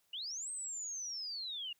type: linear two-way sweep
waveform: sine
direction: up then down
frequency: 2771 to 8372 to 2771 Hz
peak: -39 dBFS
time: 0.13-1.73 s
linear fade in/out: 5 ms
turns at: 0.51 s
effects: white hiss -75 dBFS RMS until 1.79 s